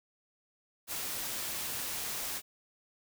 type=noise; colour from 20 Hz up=white; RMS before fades=-37 dBFS; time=0.87-2.42 s; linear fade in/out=50 ms; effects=none